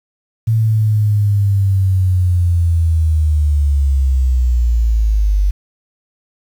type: linear sweep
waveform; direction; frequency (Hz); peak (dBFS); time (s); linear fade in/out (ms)
sine; down; 112.9 to 48; -10; 0.47-5.51; 10
effects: 7-bit